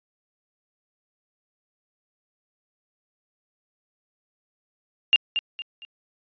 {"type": "tone with echo", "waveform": "sine", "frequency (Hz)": 2800, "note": "F7", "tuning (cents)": 4, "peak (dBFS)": -12, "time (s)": [5.13, 5.16], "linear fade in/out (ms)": 0, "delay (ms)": 230, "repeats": 3, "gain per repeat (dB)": -9, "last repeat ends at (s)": 5.85, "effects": ["resampled to 11025 Hz"]}